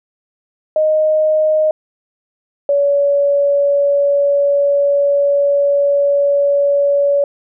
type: tone pair in turn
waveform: sine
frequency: 620 / 567.2 Hz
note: D#5 / C#5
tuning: -6 / +40 cents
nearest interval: major second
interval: 154 cents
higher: first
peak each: -10 dBFS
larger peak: neither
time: 0.76-1.71 / 2.69-7.24 s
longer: second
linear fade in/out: 2 ms
effects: none